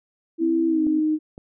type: tone with pitch glide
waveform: sine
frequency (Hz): 329.6 to 309.3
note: E4 to D#4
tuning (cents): 0 to -10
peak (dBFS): -18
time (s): 0.38-1.19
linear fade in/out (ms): 50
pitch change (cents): -110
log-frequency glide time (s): 0.67-0.85
type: tone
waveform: sine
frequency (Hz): 261.6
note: C4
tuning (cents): 0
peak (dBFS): -26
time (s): 0.4-1.01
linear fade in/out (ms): 20
type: clicks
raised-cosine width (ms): 2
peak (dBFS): -26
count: 2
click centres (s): 0.868 / 1.379
effects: none